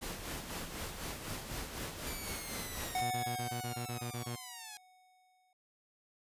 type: noise with tremolo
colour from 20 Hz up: pink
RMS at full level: -40 dBFS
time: 0.01-3.02 s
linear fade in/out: 20 ms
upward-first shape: sine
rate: 4 Hz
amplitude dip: 50%
type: linear sweep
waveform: 5% pulse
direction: down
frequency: 2349 to 820 Hz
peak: -34 dBFS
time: 2.07-4.77 s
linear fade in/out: 0 ms
type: tone with exponential decay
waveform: square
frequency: 740 Hz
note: F#5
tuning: in tune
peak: -32 dBFS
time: 2.95-5.53 s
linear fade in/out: 2 ms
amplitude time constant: 560 ms
type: tone bursts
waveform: sawtooth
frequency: 120 Hz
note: B2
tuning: 49 cents flat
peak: -34 dBFS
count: 11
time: 3.01-4.36 s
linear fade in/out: 10 ms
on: 100 ms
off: 25 ms
effects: resampled to 32000 Hz